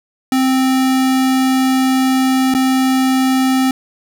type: tone with dropouts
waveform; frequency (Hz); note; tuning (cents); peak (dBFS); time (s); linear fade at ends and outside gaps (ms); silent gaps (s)
square; 261.6; C4; 0; -12; 0.32-3.71; 2; 2.54-2.548
effects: none